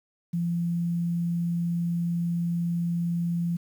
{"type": "tone with quantisation", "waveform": "sine", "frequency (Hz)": 171.1, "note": "F3", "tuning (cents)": -35, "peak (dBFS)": -24, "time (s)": [0.33, 3.57], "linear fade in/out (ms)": 10, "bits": 9, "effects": []}